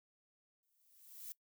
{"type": "noise with exponential growth", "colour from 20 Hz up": "violet", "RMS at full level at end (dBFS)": -45, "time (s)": [0.63, 1.32], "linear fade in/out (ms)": 0, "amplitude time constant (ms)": 150, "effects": ["noise-tail reverb RT60 0.1 s tail -20 dB re dry"]}